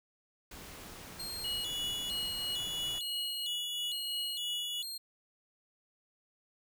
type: noise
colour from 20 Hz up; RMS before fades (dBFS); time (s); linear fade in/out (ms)
pink; -48; 0.51-2.99; 5
type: tone with vibrato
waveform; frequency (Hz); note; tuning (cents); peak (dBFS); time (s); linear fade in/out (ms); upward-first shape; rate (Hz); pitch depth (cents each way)
sawtooth; 3795; A#7; +30; -36; 1.19-4.98; 10; square; 1.1; 180
type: tone with tremolo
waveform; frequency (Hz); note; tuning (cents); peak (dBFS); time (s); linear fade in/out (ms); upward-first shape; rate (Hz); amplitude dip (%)
triangle; 2914; F#7; -27; -32; 1.44-4.82; 5; triangle; 3; 45
effects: none